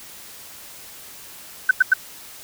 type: tone bursts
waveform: sine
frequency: 1520 Hz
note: F#6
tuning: 46 cents sharp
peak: -9 dBFS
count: 3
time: 1.69-1.937 s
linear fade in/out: 5 ms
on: 21 ms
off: 92 ms
effects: white hiss -41 dBFS RMS until 2.43 s